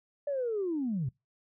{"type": "linear sweep", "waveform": "sine", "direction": "down", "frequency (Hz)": [587.3, 117.7], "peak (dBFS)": -28, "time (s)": [0.27, 1.09], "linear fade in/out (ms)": 5, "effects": ["noise-tail reverb RT60 0.2 s tail -24 dB re dry", "tanh soft clip ceiling -24 dBFS"]}